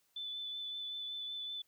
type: tone with vibrato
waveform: sine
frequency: 3500 Hz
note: A7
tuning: 10 cents flat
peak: -39 dBFS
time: 0.16-1.62 s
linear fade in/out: 5 ms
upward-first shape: sine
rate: 5.3 Hz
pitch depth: 15 cents each way
effects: white hiss -75 dBFS RMS until 1.67 s